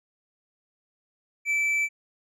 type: tone with tanh clipping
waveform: sine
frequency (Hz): 2319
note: D7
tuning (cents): -22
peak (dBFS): -23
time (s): 1.45-1.89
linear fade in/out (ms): 50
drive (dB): 5
effects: none